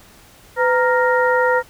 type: harmonic tone with a mistuned harmonic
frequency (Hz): 466.4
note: A#4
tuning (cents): +1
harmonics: 1 / 2 / 3 / 4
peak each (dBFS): -16 / -19 / -21 / -22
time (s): 0.56-1.63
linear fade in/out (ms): 50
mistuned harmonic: 1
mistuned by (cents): +130
effects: pink hiss -47 dBFS RMS until 1.69 s